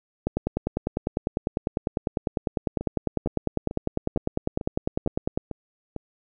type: two click trains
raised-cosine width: 2 ms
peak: -18 / -10 dBFS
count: 8 / 52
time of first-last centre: 2.81-5.963 / 0.27-5.375 s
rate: 2.22 / 9.99 Hz
effects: none